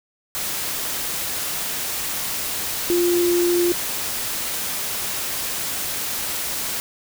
sine tone in noise, 349.2 Hz, F4, in tune, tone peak -16 dBFS, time 2.9-3.72 s, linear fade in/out 0 ms, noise white, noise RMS -26 dBFS, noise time 0.35-6.8 s, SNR +7 dB, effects none

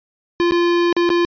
square tone with dropouts, 345.9 Hz, F4, 17 cents flat, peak -14 dBFS, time 0.4-1.25 s, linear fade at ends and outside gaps 0 ms, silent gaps 0.51-0.52 / 0.927-0.966 / 1.092-1.102 s, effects resampled to 11025 Hz

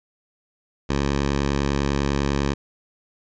10% pulse tone, 70 Hz, C#2, 18 cents sharp, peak -12 dBFS, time 0.89-2.54 s, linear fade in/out 10 ms, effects resampled to 16000 Hz

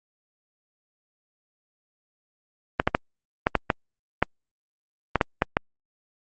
clicks, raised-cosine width 0.5 ms, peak -3 dBFS, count 11, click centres 2.799 / 2.875 / 2.949 / 3.469 / 3.553 / 3.702 / 4.226 / 5.157 / 5.212 / 5.421 / 5.569 s, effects Opus 32 kbps

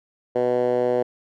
10% pulse tone with band-pass filter, 123.5 Hz, B2, in tune, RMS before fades -21 dBFS, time 0.35-1.03 s, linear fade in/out 10 ms, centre 500 Hz, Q 2.5, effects none

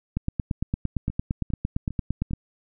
two click trains, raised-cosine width 5 ms, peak -12 / -21 dBFS, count 20 / 4, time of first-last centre 0.17-2.334 / 1.1-2.31 s, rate 8.78 / 2.48 Hz, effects none

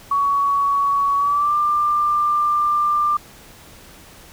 sine tone with pitch glide, 1123 to 1189.8 Hz, C#6 to D6, +22 to +22 cents, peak -15 dBFS, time 0.11-3.17 s, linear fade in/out 5 ms, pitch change +100 cents, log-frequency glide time 1.16-1.55 s, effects pink hiss -44 dBFS RMS until 4.32 s

